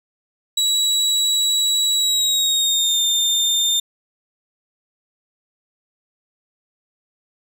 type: tone with pitch glide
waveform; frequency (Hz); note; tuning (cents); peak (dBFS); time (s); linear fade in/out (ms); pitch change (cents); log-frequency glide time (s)
30% pulse; 3896 to 3614; B7 to A7; -24 to +46; -13; 0.57-3.8; 5; -130; 1.98-3.01
effects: none